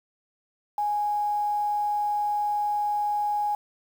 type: tone with quantisation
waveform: sine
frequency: 830.6 Hz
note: G#5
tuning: in tune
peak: -23 dBFS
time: 0.78-3.55 s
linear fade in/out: 2 ms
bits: 8
effects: none